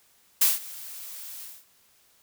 blue noise with ADSR envelope, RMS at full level -18 dBFS, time 0.41-1.65 s, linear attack 8 ms, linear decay 170 ms, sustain -22 dB, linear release 220 ms, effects white hiss -62 dBFS RMS until 2.22 s

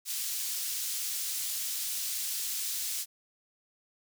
pink high-pass noise, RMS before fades -34 dBFS, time 0.05-3.06 s, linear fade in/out 50 ms, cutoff 5100 Hz, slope 12 dB/octave, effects none

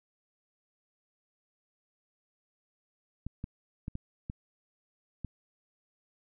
clicks, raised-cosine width 5 ms, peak -24 dBFS, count 6, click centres 3.266 / 3.441 / 3.881 / 3.954 / 4.299 / 5.247 s, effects none

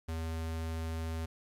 square tone, 81.2 Hz, E2, 26 cents flat, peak -35 dBFS, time 0.08-1.26 s, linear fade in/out 10 ms, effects resampled to 32000 Hz + 11-bit

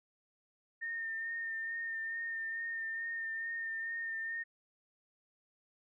sine tone with vibrato, 1821 Hz, A#6, 41 cents flat, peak -36 dBFS, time 0.81-4.44 s, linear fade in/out 20 ms, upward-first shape sine, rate 2.3 Hz, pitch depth 19 cents each way, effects none

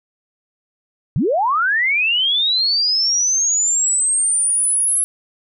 sine linear sweep, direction up, 103.83 to 11000 Hz, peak -14 dBFS, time 1.16-5.04 s, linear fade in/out 0 ms, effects none

